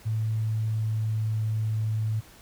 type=tone with pitch glide; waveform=sine; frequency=110 to 109.3 Hz; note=A2 to A2; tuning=0 to -11 cents; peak=-24 dBFS; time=0.05-2.21 s; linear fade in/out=20 ms; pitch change=-11 cents; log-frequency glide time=0.4-1.39 s; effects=pink hiss -52 dBFS RMS until 2.41 s